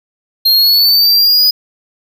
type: linear sweep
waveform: square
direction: up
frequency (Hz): 4186 to 4978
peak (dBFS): -7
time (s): 0.45-1.51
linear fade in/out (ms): 10
effects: none